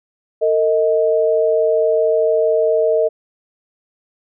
sine tone pair together, 453.5 / 629 Hz, A#4 / D#5, -48 / +19 cents, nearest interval tritone, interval 567 cents, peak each -15 / -15 dBFS, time 0.41-3.09 s, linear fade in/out 20 ms, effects none

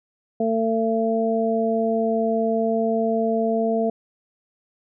harmonic tone, 224.9 Hz, A3, 38 cents sharp, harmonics 1 / 2 / 3, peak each -23 / -23 / -23 dBFS, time 0.4-3.9 s, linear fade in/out 5 ms, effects none

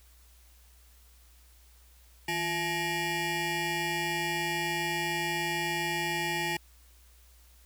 20% pulse ring-modulated tone, 507 Hz, B4, 45 cents sharp, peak -21 dBFS, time 2.28-6.57 s, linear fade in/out 5 ms, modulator 1360 Hz, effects added 60 Hz sine -56 dBFS peak until 7.65 s + white hiss -62 dBFS RMS until 7.65 s

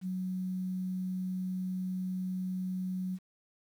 sine tone with quantisation, 185 Hz, F#3, in tune, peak -32 dBFS, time 0.01-3.19 s, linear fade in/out 50 ms, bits 10, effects none

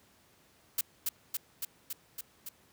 blue noise with echo, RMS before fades -29 dBFS, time 0.78-0.81 s, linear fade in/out 5 ms, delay 280 ms, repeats 6, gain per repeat -2 dB, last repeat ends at 2.49 s, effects pink hiss -64 dBFS RMS until 2.72 s + high-pass 80 Hz 12 dB/octave

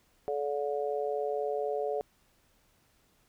harmonic tone, 144 Hz, D3, 34 cents flat, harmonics 3 / 4 / 5, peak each -32 / -34 / -36 dBFS, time 0.28-2.01 s, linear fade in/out 0 ms, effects pink hiss -68 dBFS RMS until 3.28 s

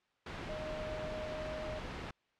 sine tone in noise, 619 Hz, D#5, 9 cents flat, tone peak -40 dBFS, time 0.49-1.79 s, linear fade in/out 5 ms, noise pink, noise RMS -42 dBFS, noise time 0.26-2.11 s, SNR -1 dB, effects white hiss -75 dBFS RMS until 2.39 s + low-pass 3000 Hz 12 dB/octave

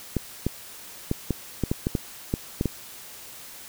clicks, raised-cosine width 3 ms, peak -10 dBFS, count 11, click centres 0.167 / 0.466 / 1.114 / 1.307 / 1.637 / 1.715 / 1.869 / 1.952 / 2.339 / 2.611 / 2.657 s, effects white hiss -43 dBFS RMS until 3.68 s

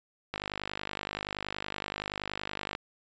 click train, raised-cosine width 0.3 ms, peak -17 dBFS, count 123, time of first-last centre 0.34-2.751 s, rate 50.6 Hz, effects resampled to 16000 Hz

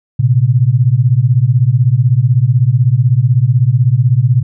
sine beating tone pair, 116 / 132 Hz, A#2 / C3, -8 / +16 cents, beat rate 16 Hz, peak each -10 dBFS, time 0.19-4.43 s, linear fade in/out 10 ms, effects none

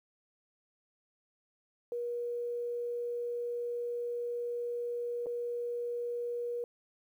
sine tone with dropouts, 478.9 Hz, A#4, 47 cents sharp, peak -33 dBFS, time 1.92-6.64 s, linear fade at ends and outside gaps 1 ms, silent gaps 5.26-5.267 s, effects 11-bit

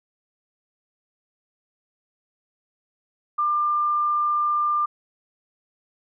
sine tone, 1195 Hz, D6, 30 cents sharp, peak -19 dBFS, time 3.38-4.86 s, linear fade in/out 10 ms, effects none

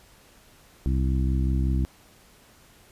harmonic tone, 65.41 Hz, C2, in tune, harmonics 1 / 2 / 3 / 4 / 5, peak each -22 / -28 / -32 / -34 / -36 dBFS, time 0.86-1.85 s, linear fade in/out 0 ms, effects pink hiss -55 dBFS RMS until 2.91 s + resampled to 32000 Hz

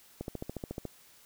click train, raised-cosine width 2 ms, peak -23 dBFS, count 10, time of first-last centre 0.21-0.853 s, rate 14 Hz, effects white hiss -59 dBFS RMS until 1.25 s

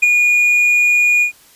triangle tone with ADSR envelope, 2441 Hz, D#7, 34 cents flat, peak -4 dBFS, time 0.02-1.32 s, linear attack 13 ms, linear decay 18 ms, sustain -4 dB, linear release 100 ms, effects white hiss -47 dBFS RMS until 1.55 s + resampled to 32000 Hz

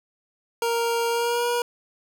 25% pulse tone with pitch glide, 466.2 to 479.9 Hz, A#4 to B4, 0 to -50 cents, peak -18 dBFS, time 0.62-1.62 s, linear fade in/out 2 ms, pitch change +50 cents, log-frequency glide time 1.09-1.47 s, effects none

